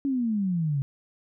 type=exponential sweep; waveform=sine; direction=down; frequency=283 to 134.2 Hz; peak=-23 dBFS; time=0.05-0.82 s; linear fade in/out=0 ms; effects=none